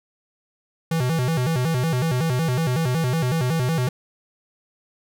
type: tone with vibrato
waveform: square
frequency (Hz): 143.5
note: D3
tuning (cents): -40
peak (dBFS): -20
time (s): 0.91-3.89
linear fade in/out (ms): 5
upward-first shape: square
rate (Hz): 5.4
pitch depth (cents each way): 230
effects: none